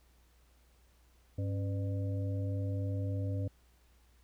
harmonic tone with a mistuned harmonic, 99.9 Hz, G2, 33 cents sharp, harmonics 1 / 3 / 5 / 6, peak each -32 / -42 / -46 / -48 dBFS, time 1.38-3.48 s, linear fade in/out 5 ms, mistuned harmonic 3, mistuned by -140 cents, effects added 60 Hz sine -63 dBFS peak until 4.23 s + pink hiss -70 dBFS RMS until 4.23 s

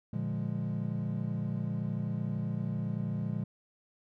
triangle chord, Bb dominant seventh, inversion none, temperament equal, 116.54 / 146.83 / 174.61 / 207.7 Hz, Bb2 / D3 / F3 / Ab3, 0 / 0 / 0 / 0 cents, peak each -34 / -35 / -35 / -35 dBFS, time 0.13-3.44 s, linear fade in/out 5 ms, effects none

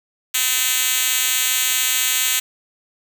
5% pulse tone with high-pass filter, 255.5 Hz, C4, 41 cents flat, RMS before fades -19 dBFS, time 0.34-2.4 s, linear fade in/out 10 ms, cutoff 4200 Hz, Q 0.6, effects 7-bit

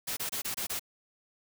white noise bursts, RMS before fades -34 dBFS, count 6, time 0.07-0.795 s, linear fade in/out 10 ms, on 100 ms, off 25 ms, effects none

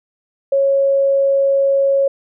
sine tone, 550 Hz, C#5, 14 cents flat, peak -11 dBFS, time 0.52-2.08 s, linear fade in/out 5 ms, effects none

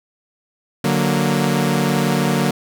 sawtooth chord, D augmented, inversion none, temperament equal, 146.83 / 185 / 233.1 Hz, D3 / F#3 / A#3, 0 / 0 / 0 cents, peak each -16 dBFS, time 0.84-2.51 s, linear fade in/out 5 ms, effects none

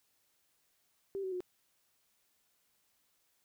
sine tone with pitch steps, 392 / 376.9 / 362.4 Hz, G4 / F#4 / F#4, 0 / +32 / -36 cents, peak -35 dBFS, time 1.15-1.405 s, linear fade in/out 0 ms, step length 85 ms, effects white hiss -75 dBFS RMS until 3.44 s

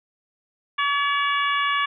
harmonic tone, 569 Hz, C#5, 45 cents sharp, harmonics 2 / 3 / 4 / 5 / 6, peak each -22 / -26 / -28 / -30 / -32 dBFS, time 0.78-1.86 s, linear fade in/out 10 ms, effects none

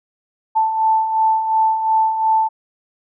sine beating tone pair, 880 / 882.8 Hz, A5 / A5, 0 / +5 cents, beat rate 2.8 Hz, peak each -22 / -14 dBFS, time 0.55-2.49 s, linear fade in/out 20 ms, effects none

